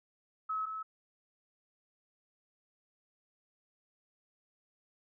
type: tone pair in turn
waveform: sine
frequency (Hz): 1287 / 1296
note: E6 / E6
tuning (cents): -42 / -30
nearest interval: unison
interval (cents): 12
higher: second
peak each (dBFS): -32 / -37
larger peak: first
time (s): 0.49-0.66 / 0.66-0.83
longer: neither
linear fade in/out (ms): 10
effects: none